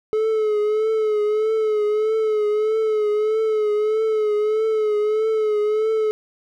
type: tone with vibrato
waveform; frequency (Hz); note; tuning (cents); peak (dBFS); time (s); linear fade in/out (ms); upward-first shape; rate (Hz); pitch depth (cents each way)
triangle; 430; A4; -40; -15; 0.13-6.11; 0; triangle; 1.6; 53
effects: none